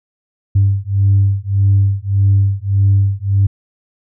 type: beating tone pair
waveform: sine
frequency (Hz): 98 / 99.7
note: G2 / G2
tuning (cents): 0 / +30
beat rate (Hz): 1.7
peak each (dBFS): -12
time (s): 0.55-3.47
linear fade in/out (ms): 10
effects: tanh soft clip ceiling -4 dBFS